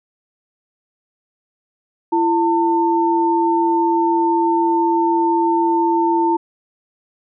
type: tone pair together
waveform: sine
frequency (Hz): 337 / 899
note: E4 / A5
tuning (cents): +38 / +37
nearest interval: octave + perfect fourth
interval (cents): 1699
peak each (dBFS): -16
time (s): 2.12-6.37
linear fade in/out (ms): 10
effects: none